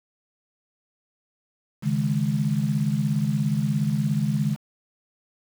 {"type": "chord", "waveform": "sine", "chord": "C# suspended second", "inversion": "none", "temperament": "equal with one note detuned", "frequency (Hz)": [138.59, 155.56, 209.1], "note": ["C#3", "D#3", "G#3"], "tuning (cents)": [0, 0, 12], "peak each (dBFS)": -25, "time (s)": [1.82, 4.57], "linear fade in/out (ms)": 50, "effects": ["7-bit"]}